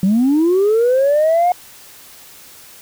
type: linear sweep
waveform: sine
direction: up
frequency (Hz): 180.8 to 726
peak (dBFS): -9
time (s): 0.03-1.52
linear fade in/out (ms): 2
effects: tanh soft clip ceiling -8 dBFS + white hiss -41 dBFS RMS until 2.81 s